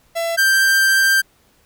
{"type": "tone pair in turn", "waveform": "45% pulse", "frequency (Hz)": [670, 1574.3], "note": ["E5", "G6"], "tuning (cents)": [28, 7], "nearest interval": "octave + minor third", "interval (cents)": 1479, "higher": "second", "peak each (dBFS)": [-19, -12], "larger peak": "second", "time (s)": [[0.15, 0.37], [0.37, 1.22]], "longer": "second", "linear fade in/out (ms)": 20, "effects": ["pink hiss -57 dBFS RMS until 1.65 s"]}